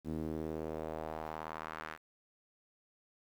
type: tone with band-pass filter sweep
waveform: sawtooth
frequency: 78.8 Hz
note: D#2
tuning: 23 cents sharp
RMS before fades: -41 dBFS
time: 0.04-1.98 s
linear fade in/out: 50 ms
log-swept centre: 260 to 1600 Hz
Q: 1.8
effects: 10-bit